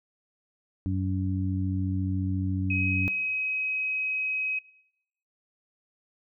harmonic tone, 94.2 Hz, F#2, 32 cents sharp, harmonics 1 / 2 / 3, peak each -27 / -32 / -32 dBFS, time 0.86-3.08 s, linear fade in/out 0 ms
sine tone, 2537 Hz, D#7, 33 cents sharp, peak -26 dBFS, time 2.7-4.59 s, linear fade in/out 5 ms
effects noise-tail reverb RT60 0.8 s tail -21 dB re dry

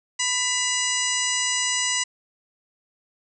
harmonic tone with a mistuned harmonic, 998 Hz, B5, 18 cents sharp, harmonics 1 / 2 / 3 / 4 / 5 / 6 / 7 / 8, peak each -33 / -28 / -29 / -33 / -32 / -28 / -30 / -29 dBFS, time 0.19-2.04 s, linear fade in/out 10 ms, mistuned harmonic 3, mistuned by -76 cents, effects none

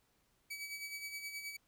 sawtooth tone with tremolo, 2284 Hz, D7, 49 cents flat, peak -37 dBFS, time 0.5-1.57 s, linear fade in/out 10 ms, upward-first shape sine, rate 9.5 Hz, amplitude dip 55%, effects pink hiss -75 dBFS RMS until 1.67 s

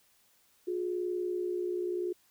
sine tone pair together, 358.3 / 418.9 Hz, F4 / G#4, +44 / +15 cents, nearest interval minor third, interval 271 cents, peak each -31 / -38 dBFS, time 0.67-2.13 s, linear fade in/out 10 ms, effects white hiss -67 dBFS RMS until 2.3 s

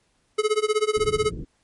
square tone with tremolo, 427.4 Hz, G#4, 50 cents sharp, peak -17 dBFS, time 0.38-1.31 s, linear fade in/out 10 ms, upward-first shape sine, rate 16 Hz, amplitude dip 95%
pink low-pass noise, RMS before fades -33 dBFS, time 0.96-1.45 s, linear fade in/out 10 ms, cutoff 430 Hz, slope 48 dB/octave
effects pink hiss -67 dBFS RMS until 1.63 s + MP3 48 kbps

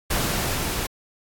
pink noise with level ramp, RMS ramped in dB -23 to -27 dBFS, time 0.1-0.87 s, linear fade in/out 10 ms, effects AAC 64 kbps

